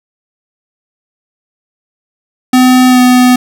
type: tone with pitch glide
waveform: square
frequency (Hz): 254 to 250.2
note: B3 to B3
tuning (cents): +49 to +23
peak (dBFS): -4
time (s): 2.53-3.36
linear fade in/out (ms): 5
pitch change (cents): -26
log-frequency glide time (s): 2.88-3
effects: none